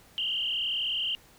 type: tone with frequency modulation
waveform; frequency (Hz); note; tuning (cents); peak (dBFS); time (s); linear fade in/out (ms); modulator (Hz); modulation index
sine; 2975; F#7; +9; -27; 0.18-1.15; 0; 38.9; 4.8
effects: pink hiss -57 dBFS RMS until 1.38 s